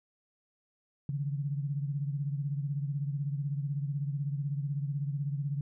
sine beating tone pair, 140.4 / 156.4 Hz, C#3 / D#3, +22 / +9 cents, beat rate 16 Hz, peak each -31 / -38 dBFS, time 1.09-5.61 s, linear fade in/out 2 ms, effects none

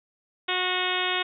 harmonic tone with a mistuned harmonic, 364.9 Hz, F#4, 24 cents flat, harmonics 1 / 2 / 3 / 4 / 5 / 6 / 7 / 8 / 9 / 10, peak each -33 / -33 / -33 / -33 / -33 / -33 / -33 / -33 / -33 / -33 dBFS, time 0.48-1.23 s, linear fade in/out 10 ms, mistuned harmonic 5, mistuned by +21 cents, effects none

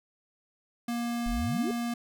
square tone, 236.8 Hz, A#3, 27 cents sharp, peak -30 dBFS, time 0.88-1.94 s, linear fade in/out 5 ms
sine exponential sweep, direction up, 30.48 to 440 Hz, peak -30 dBFS, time 1.26-1.71 s, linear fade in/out 0 ms
effects none

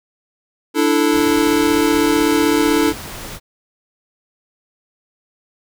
square chord, D suspended second, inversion none, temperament equal, 293.7 / 329.6 / 440 Hz, D4 / E4 / A4, 0 / 0 / 0 cents, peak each -17 / -18 / -19 dBFS, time 0.74-2.94 s, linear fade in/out 50 ms
pink noise, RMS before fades -31 dBFS, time 1.11-3.4 s, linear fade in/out 50 ms
effects none

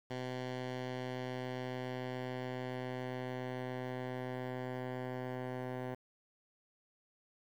10% pulse tone with low-pass filter sweep, 127.1 Hz, C3, 50 cents flat, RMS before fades -41 dBFS, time 0.1-5.95 s, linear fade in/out 10 ms, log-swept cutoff 4500 to 1700 Hz, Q 0.8, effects 10-bit

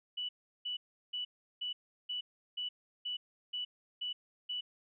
sine tone bursts, 2960 Hz, F#7, in tune, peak -35 dBFS, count 10, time 0.17-4.61 s, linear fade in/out 10 ms, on 120 ms, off 360 ms, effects none

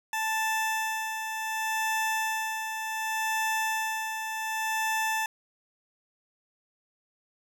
20% pulse tone with tremolo, 880 Hz, A5, in tune, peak -21 dBFS, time 0.13-5.26 s, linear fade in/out 2 ms, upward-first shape sine, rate 0.67 Hz, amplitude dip 50%, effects none

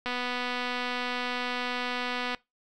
click train, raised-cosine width 0.3 ms, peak -16 dBFS, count 566, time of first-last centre 0.06-2.347 s, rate 247 Hz, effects noise-tail reverb RT60 0.2 s tail -22 dB re dry

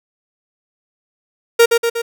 45% pulse tone with echo, 466.2 Hz, A#4, in tune, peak -6 dBFS, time 1.59-1.66 s, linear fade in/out 10 ms, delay 120 ms, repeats 3, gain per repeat -4 dB, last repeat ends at 2.02 s, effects none

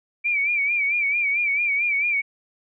sine tone with vibrato, 2323 Hz, D7, 20 cents flat, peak -19 dBFS, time 0.24-2.22 s, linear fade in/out 20 ms, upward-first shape sine, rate 4.5 Hz, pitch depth 80 cents each way, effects none

